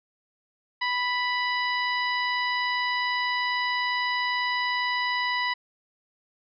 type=harmonic tone; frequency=987.8 Hz; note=B5; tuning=in tune; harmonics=1 / 2 / 3 / 4 / 5; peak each=-28 / -27 / -35 / -36 / -37 dBFS; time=0.81-5.54 s; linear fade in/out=10 ms; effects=none